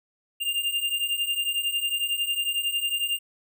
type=beating tone pair; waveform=square; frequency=2794 / 2805 Hz; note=F7 / F7; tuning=0 / +7 cents; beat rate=11 Hz; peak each=-30 / -27 dBFS; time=0.4-3.19 s; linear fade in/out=20 ms; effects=none